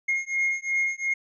triangle beating tone pair, 2143 / 2145.8 Hz, C7 / C7, +41 / +43 cents, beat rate 2.8 Hz, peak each -25 dBFS, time 0.08-1.14 s, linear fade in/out 10 ms, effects resampled to 22050 Hz

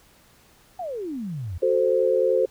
sine exponential sweep, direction down, 764 to 79.4 Hz, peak -28 dBFS, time 0.79-1.58 s, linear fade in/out 5 ms
sine chord, F# diminished, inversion none, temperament equal, 370 / 440 / 523.3 Hz, F#4 / A4 / C5, 0 / 0 / 0 cents, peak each -24 / -23 / -20 dBFS, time 1.62-2.46 s, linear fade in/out 10 ms
effects pink hiss -56 dBFS RMS until 2.5 s

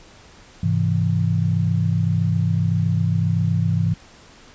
sine chord, Ab augmented, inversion none, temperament equal with one note detuned, 103.11 / 130.81 / 164.81 Hz, Ab2 / C3 / E3, -12 / 0 / 0 cents, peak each -20 / -24 / -20 dBFS, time 0.63-3.94 s, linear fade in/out 5 ms, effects pink hiss -47 dBFS RMS until 4.54 s + resampled to 16000 Hz

